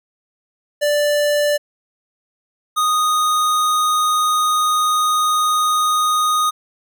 square tone pair in turn, 587.3 / 1240.1 Hz, D5 / D#6, 0 / -6 cents, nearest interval octave + minor second, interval 1294 cents, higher second, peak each -15 dBFS, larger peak neither, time 0.81-1.58 / 2.76-6.51 s, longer second, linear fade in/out 20 ms, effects none

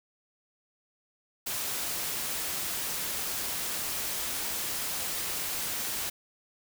white noise, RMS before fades -33 dBFS, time 1.46-6.1 s, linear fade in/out 10 ms, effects none

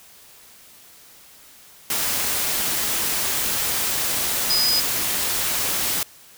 sine tone in noise, 4978 Hz, D#8, in tune, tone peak -18 dBFS, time 4.5-4.8 s, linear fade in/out 2 ms, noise white, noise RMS -23 dBFS, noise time 1.9-6.03 s, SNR +2 dB, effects white hiss -48 dBFS RMS until 6.37 s

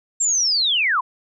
sine linear sweep, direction down, 7530 to 932.3 Hz, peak -16 dBFS, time 0.2-1.01 s, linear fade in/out 10 ms, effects none

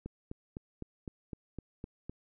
click train, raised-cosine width 3 ms, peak -27 dBFS, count 9, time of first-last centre 0.06-2.096 s, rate 3.93 Hz, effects none

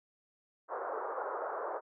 pink band-pass noise, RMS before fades -38 dBFS, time 0.68-1.81 s, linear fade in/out 50 ms, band 410 to 1400 Hz, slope 48 dB/octave, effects none

